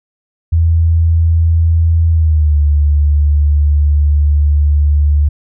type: tone with pitch glide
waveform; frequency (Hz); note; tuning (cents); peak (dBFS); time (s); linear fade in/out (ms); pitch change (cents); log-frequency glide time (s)
sine; 82.41 to 73.42; E2 to D2; 0 to 0; -7; 0.52-5.29; 10; -200; 2.1-2.58
effects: none

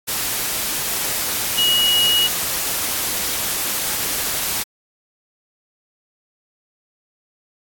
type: tone in noise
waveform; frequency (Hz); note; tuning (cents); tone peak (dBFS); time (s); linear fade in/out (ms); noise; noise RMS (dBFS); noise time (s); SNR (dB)
sine; 2900; F#7; -35; -14; 1.57-2.28; 20; white; -22; 0.07-4.64; +5
effects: AAC 64 kbps

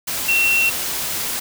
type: tone in noise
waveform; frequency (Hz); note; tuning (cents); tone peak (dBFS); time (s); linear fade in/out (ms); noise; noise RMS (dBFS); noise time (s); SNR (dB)
sine; 2721; F7; -46; -14; 0.28-0.7; 10; white; -24; 0.07-1.4; +7
effects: none

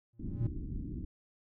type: tone with exponential growth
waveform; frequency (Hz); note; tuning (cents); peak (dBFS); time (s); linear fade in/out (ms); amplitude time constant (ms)
triangle; 115.3; A#2; -19; -25; 0.13-0.47; 5; 73
type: low-pass noise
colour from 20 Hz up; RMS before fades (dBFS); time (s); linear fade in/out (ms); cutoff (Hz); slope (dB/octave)
pink; -39; 0.19-1.05; 5; 330; 48
effects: none

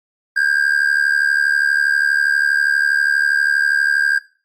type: tone with amplitude modulation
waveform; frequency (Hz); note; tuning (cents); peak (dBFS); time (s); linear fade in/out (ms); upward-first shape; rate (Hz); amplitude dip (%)
triangle; 1604; G6; +39; -8; 0.36-4.19; 10; sine; 72.4; 80
effects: noise-tail reverb RT60 0.4 s tail -20 dB re dry + Opus 48 kbps

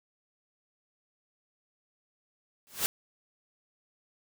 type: noise with exponential growth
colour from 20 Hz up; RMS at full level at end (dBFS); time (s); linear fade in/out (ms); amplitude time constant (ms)
white; -24; 2.67-2.86; 0; 41
effects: none

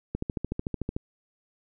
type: click train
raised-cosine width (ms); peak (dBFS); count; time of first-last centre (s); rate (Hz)
3; -16; 12; 0.15-0.965; 13.5
effects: none

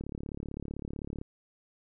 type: click train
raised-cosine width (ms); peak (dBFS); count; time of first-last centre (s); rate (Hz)
3; -25; 44; 0.01-1.214; 35.7
effects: none

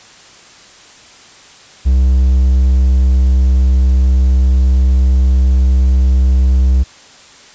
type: tone with hard clipping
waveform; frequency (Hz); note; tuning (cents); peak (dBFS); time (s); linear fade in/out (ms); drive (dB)
triangle; 64.9; C2; -13; -8; 1.85-6.84; 20; 6
effects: white hiss -40 dBFS RMS until 7.54 s + resampled to 16000 Hz

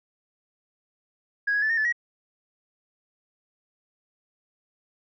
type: tone with pitch steps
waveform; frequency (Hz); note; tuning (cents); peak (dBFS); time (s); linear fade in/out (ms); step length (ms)
sine; 1652 / 1667 / 1747 / 1832 / 1739 / 1904; G#6 / G#6 / A6 / A#6 / A6 / A#6; -10 / +6 / -13 / -31 / -21 / +36; -20; 1.47-1.926; 10; 76
effects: tanh soft clip ceiling -17 dBFS

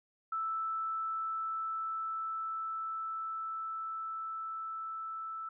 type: tone with level ramp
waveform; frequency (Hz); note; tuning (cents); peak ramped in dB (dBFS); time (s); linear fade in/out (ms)
sine; 1318.5; E6; 0; -32 to -38; 0.32-5.49; 5
effects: none

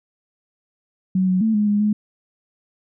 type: tone with pitch steps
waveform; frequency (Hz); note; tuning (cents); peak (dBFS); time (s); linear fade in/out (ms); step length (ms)
sine; 186.9 / 184.7 / 221.4 / 209.3 / 206.1 / 210.6; F#3 / F#3 / A3 / G#3 / G#3 / G#3; +18 / -3 / +11 / +14 / -13 / +24; -15; 1.15-1.93; 5; 130
effects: none

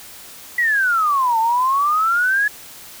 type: exponential two-way sweep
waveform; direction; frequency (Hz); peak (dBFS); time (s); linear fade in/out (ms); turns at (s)
sine; down then up; 1975.5 to 883 to 1709; -14; 0.58-2.48; 5; 1.39
effects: white hiss -39 dBFS RMS until 3 s

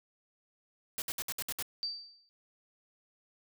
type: noise bursts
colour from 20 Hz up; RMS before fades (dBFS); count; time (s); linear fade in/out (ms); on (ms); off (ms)
white; -36; 7; 0.98-1.625; 0; 39; 62
type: tone with exponential decay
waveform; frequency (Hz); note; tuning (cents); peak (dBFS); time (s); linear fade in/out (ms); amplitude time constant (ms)
sine; 4643; D8; -21; -30; 1.83-2.29; 0; 100
effects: none

